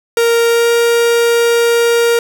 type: tone with pitch glide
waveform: 45% pulse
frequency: 465.7 to 468.7 Hz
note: A#4 to A#4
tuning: -2 to +9 cents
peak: -9 dBFS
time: 0.17-2.19 s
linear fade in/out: 2 ms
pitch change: +11 cents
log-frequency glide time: 0.49-0.7 s
effects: none